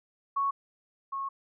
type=tone pair in turn; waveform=sine; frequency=1108.7 / 1093.4 Hz; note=C#6 / C#6; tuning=0 / -24 cents; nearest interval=unison; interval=24 cents; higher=first; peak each=-25 / -31 dBFS; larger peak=first; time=0.36-0.51 / 1.12-1.29 s; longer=second; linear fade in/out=10 ms; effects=none